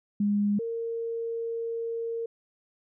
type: tone pair in turn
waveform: sine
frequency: 204.9 / 460 Hz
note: G#3 / A#4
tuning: -23 / -23 cents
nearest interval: octave + major second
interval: 1400 cents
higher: second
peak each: -22 / -29 dBFS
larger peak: first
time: 0.2-0.59 / 0.59-2.26 s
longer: second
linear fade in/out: 5 ms
effects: none